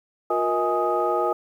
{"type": "tone cluster", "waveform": "sine", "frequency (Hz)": [358.2, 471.9, 634, 829, 1250], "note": ["F4", "A#4", "D#5", "G#5", "D#6"], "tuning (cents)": [44, 21, 32, -3, 8], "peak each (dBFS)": -26, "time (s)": [0.3, 1.33], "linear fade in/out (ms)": 5, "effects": ["tanh soft clip ceiling -9 dBFS", "9-bit"]}